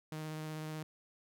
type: tone with vibrato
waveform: sawtooth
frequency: 155.56 Hz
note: D#3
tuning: in tune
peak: -36 dBFS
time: 0.12-0.83 s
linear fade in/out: 2 ms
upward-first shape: sine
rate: 16 Hz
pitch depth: 11 cents each way
effects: none